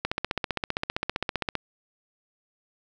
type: click train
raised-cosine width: 0.3 ms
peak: -10 dBFS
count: 24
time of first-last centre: 0.05-1.553 s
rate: 15.3 Hz
effects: none